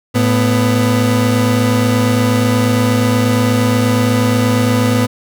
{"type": "tone pair together", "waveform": "30% pulse", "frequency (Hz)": [110, 248.4], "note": ["A2", "B3"], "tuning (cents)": [0, 10], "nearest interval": "octave + major second", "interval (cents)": 1410, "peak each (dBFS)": -11, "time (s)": [0.14, 5.07], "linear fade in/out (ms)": 20, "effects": []}